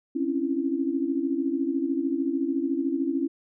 sine tone cluster, 267.4 / 281 / 333.6 Hz, C4 / C#4 / E4, +38 / +24 / +21 cents, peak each -28 dBFS, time 0.15-3.28 s, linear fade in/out 10 ms, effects none

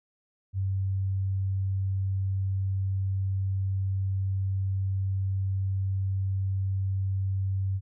sine tone, 96.3 Hz, G2, 30 cents flat, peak -25 dBFS, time 0.53-7.81 s, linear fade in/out 50 ms, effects none

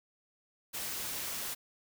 white noise, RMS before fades -38 dBFS, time 0.73-1.55 s, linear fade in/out 20 ms, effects none

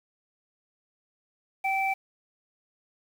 sine tone pair together, 774 / 2327 Hz, G5 / D7, -22 / -17 cents, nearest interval octave + perfect fifth, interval 1905 cents, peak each -26 / -28 dBFS, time 1.64-1.94 s, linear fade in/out 10 ms, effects 8-bit

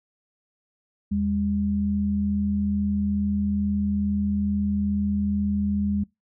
sine tone pair together, 80.6 / 202.9 Hz, E2 / G#3, -38 / -40 cents, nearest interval octave + major third, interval 1598 cents, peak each -29 / -22 dBFS, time 1.11-6.04 s, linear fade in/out 10 ms, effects noise-tail reverb RT60 0.2 s tail -24 dB re dry

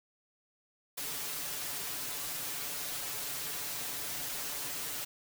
white noise with comb filter, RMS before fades -38 dBFS, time 0.97-5.05 s, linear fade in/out 10 ms, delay 6.9 ms, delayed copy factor +0.9, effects none

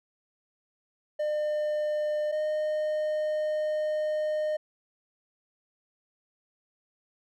triangle tone pair in turn, 603 / 612.5 Hz, D5 / D#5, +46 / -27 cents, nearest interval unison, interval 27 cents, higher second, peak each -24 dBFS, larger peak neither, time 1.19-2.32 / 2.32-4.57 s, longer second, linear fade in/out 10 ms, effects none

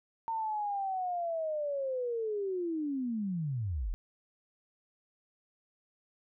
sine linear sweep, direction down, 915 to 34 Hz, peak -31 dBFS, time 0.28-3.94 s, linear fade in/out 0 ms, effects none

